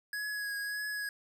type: tone with vibrato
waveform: square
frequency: 1669 Hz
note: G#6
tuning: 8 cents sharp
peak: -35 dBFS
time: 0.13-1.09 s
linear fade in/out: 2 ms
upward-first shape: triangle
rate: 1.7 Hz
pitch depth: 26 cents each way
effects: none